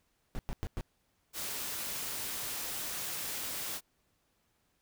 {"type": "noise bursts", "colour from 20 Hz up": "brown", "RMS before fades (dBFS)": -35, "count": 4, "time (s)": [0.35, 0.81], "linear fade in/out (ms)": 0, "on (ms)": 40, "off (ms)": 100}
{"type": "noise", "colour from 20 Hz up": "white", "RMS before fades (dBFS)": -38, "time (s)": [1.33, 3.81], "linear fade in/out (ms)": 50}
{"effects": ["pink hiss -75 dBFS RMS until 4.81 s"]}